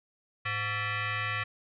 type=tone with frequency modulation; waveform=sine; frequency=107.4 Hz; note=A2; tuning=41 cents flat; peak=-29 dBFS; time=0.45-1.44 s; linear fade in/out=10 ms; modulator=621 Hz; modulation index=4.1; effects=none